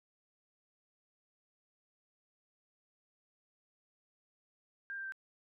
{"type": "tone with pitch steps", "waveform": "sine", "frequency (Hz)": [1596, 1579.5, 1563.2], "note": ["G6", "G6", "G6"], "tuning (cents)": [31, 13, -5], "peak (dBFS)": -39, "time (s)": [4.9, 5.122], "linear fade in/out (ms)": 0, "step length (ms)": 74, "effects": []}